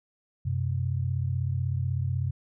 sine tone pair together, 93 / 129.15 Hz, F#2 / C3, +9 / -22 cents, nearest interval tritone, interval 569 cents, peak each -28 dBFS, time 0.45-2.31 s, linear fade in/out 10 ms, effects none

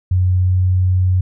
sine tone with pitch glide, 91.5 to 92.03 Hz, F#2 to F#2, -19 to -9 cents, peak -11 dBFS, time 0.11-1.21 s, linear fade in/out 5 ms, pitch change +10 cents, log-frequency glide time 0.42-0.54 s, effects none

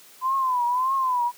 sine tone with vibrato, 1017 Hz, C6, 50 cents flat, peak -20 dBFS, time 0.21-1.32 s, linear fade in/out 50 ms, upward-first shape triangle, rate 1.7 Hz, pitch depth 120 cents each way, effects white hiss -50 dBFS RMS until 1.37 s + high-pass 200 Hz 12 dB/octave

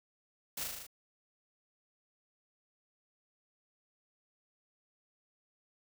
white noise with echo, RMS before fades -39 dBFS, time 0.57-0.64 s, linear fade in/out 5 ms, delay 38 ms, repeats 6, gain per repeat -2 dB, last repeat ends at 0.868 s, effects none

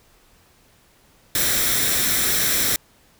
white noise with comb filter, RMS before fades -20 dBFS, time 1.35-2.76 s, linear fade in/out 2 ms, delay 0.53 ms, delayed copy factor +0.55, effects pink hiss -56 dBFS RMS until 3.19 s

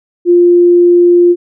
sine tone, 350 Hz, F4, 4 cents sharp, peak -3 dBFS, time 0.25-1.36 s, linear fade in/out 50 ms, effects none

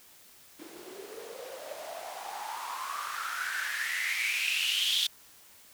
blue noise with band-pass filter sweep, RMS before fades -34 dBFS, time 0.59-5.07 s, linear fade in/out 5 ms, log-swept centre 320 to 3500 Hz, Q 7.9, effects white hiss -56 dBFS RMS until 5.73 s

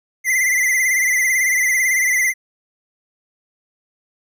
square tone with vibrato, 2034 Hz, C7, 50 cents flat, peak -15 dBFS, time 0.24-2.34 s, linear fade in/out 50 ms, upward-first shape sine, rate 18 Hz, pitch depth 67 cents each way, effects none

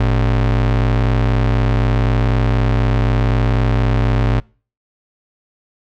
square ring-modulated tone, 82.41 Hz, E2, in tune, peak -10 dBFS, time 0-4.4 s, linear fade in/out 5 ms, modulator 32 Hz, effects noise-tail reverb RT60 0.4 s tail -26 dB re dry + low-pass 3000 Hz 12 dB/octave

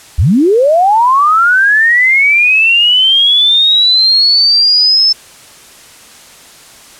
sine linear sweep, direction up, 55 to 5290 Hz, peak -5 dBFS, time 0.18-5.13 s, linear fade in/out 10 ms, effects white hiss -37 dBFS RMS until 6.99 s + low-pass 10000 Hz 12 dB/octave

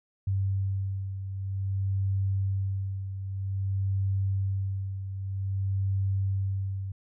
sine beating tone pair, 97 / 97.52 Hz, G2 / G2, -18 / -8 cents, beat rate 0.52 Hz, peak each -27 / -34 dBFS, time 0.27-6.92 s, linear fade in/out 5 ms, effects none

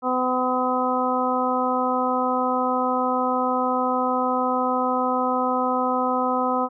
harmonic tone, 253.5 Hz, B3, 45 cents sharp, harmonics 1 / 2 / 3 / 4 / 5, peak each -26 / -26 / -26 / -26 / -26 dBFS, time 0.02-6.69 s, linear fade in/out 50 ms, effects none

